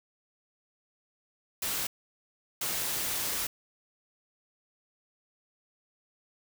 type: noise bursts at uneven times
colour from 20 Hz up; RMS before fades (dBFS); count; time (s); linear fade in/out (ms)
white; -32; 2; 1.62-1.87 / 2.61-3.47; 5
effects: none